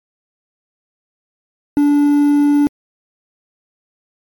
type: tone with quantisation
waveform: triangle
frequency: 289.9 Hz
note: D4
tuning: 22 cents flat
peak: -7 dBFS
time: 1.77-2.67 s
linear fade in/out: 0 ms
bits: 6
effects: MP3 64 kbps